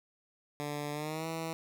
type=tone with pitch glide; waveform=10% pulse; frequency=146.83 to 162.92 Hz; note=D3 to E3; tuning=0 to -20 cents; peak=-27 dBFS; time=0.6-1.53 s; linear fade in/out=0 ms; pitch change=+180 cents; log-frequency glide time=0.92-1.27 s; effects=none